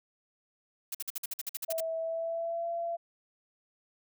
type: noise bursts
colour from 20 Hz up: blue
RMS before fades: -35 dBFS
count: 12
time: 0.92-1.805 s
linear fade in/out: 5 ms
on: 27 ms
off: 51 ms
type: tone with pitch glide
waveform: sine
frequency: 652 to 678.9 Hz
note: E5 to F5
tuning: -19 to -49 cents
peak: -31 dBFS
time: 1.68-2.97 s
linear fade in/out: 20 ms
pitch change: +70 cents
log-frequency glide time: 1.99-2.69 s
effects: none